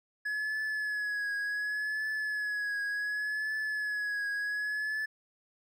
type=tone with vibrato; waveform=triangle; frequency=1693 Hz; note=G#6; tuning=33 cents sharp; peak=-29 dBFS; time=0.25-5.06 s; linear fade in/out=10 ms; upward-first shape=triangle; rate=0.68 Hz; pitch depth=45 cents each way; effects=none